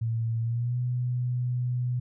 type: tone with pitch glide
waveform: sine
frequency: 114.2 to 123.82 Hz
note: A#2 to B2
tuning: -35 to +5 cents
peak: -25 dBFS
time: 0.01-2 s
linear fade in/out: 10 ms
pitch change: +140 cents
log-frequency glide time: 0.41-0.78 s
effects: none